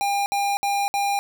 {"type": "tone bursts", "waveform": "square", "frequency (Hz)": 803, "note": "G5", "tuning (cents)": 41, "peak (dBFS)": -21, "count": 4, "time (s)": [0.01, 1.19], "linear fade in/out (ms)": 0, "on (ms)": 250, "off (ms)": 60, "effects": []}